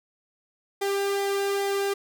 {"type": "tone with flanger", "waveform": "sawtooth", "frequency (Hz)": 397.6, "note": "G4", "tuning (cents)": 25, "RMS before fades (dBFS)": -26, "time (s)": [0.81, 1.94], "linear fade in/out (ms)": 10, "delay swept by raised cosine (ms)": [0.71, 1.62], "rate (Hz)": 2.4, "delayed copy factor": -0.55, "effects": []}